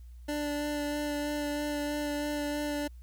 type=tone with vibrato; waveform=25% pulse; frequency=293.7 Hz; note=D4; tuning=in tune; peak=-27 dBFS; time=0.28-2.88 s; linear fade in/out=10 ms; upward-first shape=sine; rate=3.1 Hz; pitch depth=12 cents each way; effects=added 60 Hz sine -45 dBFS peak until 3.02 s + white hiss -71 dBFS RMS until 3.02 s